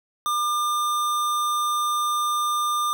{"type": "tone", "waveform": "square", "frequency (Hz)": 1200, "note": "D6", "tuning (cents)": 37, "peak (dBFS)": -22, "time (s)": [0.26, 2.93], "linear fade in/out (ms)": 0, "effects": []}